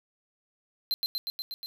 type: tone with echo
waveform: square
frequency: 4110 Hz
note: C8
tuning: 32 cents flat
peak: -25 dBFS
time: 0.91-0.94 s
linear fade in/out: 0 ms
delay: 120 ms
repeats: 6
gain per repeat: -2 dB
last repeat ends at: 1.66 s
effects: 10-bit